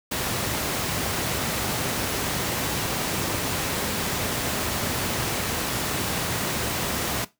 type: noise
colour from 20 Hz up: pink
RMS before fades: -26 dBFS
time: 0.11-7.25 s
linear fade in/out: 10 ms
effects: noise-tail reverb RT60 0.2 s tail -17 dB re dry + high-pass 80 Hz 12 dB/octave